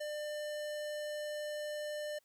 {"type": "tone with low-pass filter", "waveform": "square", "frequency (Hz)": 598, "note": "D5", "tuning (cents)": 31, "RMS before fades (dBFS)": -40, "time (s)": [0, 2.19], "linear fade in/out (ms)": 10, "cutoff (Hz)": 12000, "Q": 0.65, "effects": ["white hiss -75 dBFS RMS until 2.24 s"]}